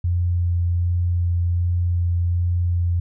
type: tone with vibrato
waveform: sine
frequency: 87.31 Hz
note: F2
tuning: in tune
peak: -17 dBFS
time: 0.04-3 s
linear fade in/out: 5 ms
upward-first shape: sine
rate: 1.3 Hz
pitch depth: 10 cents each way
effects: none